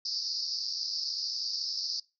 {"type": "band-pass noise", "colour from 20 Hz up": "white", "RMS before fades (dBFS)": -34, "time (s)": [0.05, 2], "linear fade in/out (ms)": 5, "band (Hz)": [4500, 5300], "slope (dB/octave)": 96, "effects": ["noise-tail reverb RT60 0.3 s tail -25 dB re dry"]}